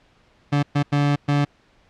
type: tone bursts at uneven times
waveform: 30% pulse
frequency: 144.2 Hz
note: D3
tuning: 31 cents flat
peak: -14 dBFS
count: 4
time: 0.52-0.63 / 0.75-0.83 / 0.92-1.16 / 1.28-1.45 s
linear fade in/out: 10 ms
effects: pink hiss -58 dBFS RMS until 1.89 s + low-pass 4000 Hz 12 dB/octave